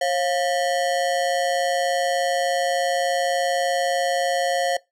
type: ring-modulated tone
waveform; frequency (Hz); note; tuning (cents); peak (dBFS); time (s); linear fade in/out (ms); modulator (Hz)
square; 622.3; D#5; 0; -17; 0.01-4.77; 5; 80.3
effects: noise-tail reverb RT60 0.2 s tail -22 dB re dry + low-pass 9000 Hz 12 dB/octave